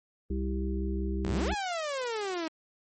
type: harmonic tone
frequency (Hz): 65.41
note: C2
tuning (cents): 0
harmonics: 1 / 3 / 5 / 6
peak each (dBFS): -30 / -35 / -37 / -38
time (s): 0.3-1.54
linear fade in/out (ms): 5
type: exponential two-way sweep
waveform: sawtooth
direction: up then down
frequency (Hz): 51.2 to 861 to 312.7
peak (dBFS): -27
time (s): 1.24-2.48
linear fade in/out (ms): 5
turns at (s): 1.52
effects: MP3 32 kbps